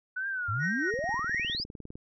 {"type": "tone with vibrato", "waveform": "sine", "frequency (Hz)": 1480, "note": "F#6", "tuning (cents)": 0, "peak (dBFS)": -30, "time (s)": [0.16, 0.91], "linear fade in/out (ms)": 10, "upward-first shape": "triangle", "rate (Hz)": 2.1, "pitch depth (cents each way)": 150}
{"type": "exponential sweep", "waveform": "sine", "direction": "up", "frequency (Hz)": [92.5, 5290], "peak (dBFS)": -30, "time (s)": [0.48, 1.64], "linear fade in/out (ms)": 10}
{"type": "tone with tremolo", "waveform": "triangle", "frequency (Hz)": 1872, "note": "A#6", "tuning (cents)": 7, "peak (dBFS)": -28, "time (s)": [0.59, 1.57], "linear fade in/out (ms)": 50, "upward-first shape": "triangle", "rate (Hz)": 4.2, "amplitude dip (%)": 60}
{"type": "click train", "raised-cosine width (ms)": 3, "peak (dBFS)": -30, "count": 21, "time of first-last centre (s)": [0.94, 1.955], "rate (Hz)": 19.7}
{"effects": ["resampled to 16000 Hz"]}